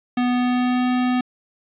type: tone with pitch glide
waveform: square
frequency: 246.9 to 250.2 Hz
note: B3 to B3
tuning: 0 to +23 cents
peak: -18 dBFS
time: 0.17-1.21 s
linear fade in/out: 5 ms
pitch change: +23 cents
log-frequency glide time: 0.29-0.87 s
effects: resampled to 8000 Hz + 8-bit